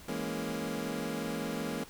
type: chord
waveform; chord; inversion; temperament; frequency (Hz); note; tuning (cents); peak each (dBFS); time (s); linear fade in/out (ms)
25% pulse; A# half-diminished seventh; second; equal; 164.81 / 207.7 / 233.1 / 277.2; E3 / G#3 / A#3 / C#4; 0 / 0 / 0 / 0; -37 / -36 / -34 / -36; 0.08-1.84; 5
effects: pink hiss -52 dBFS RMS until 1.89 s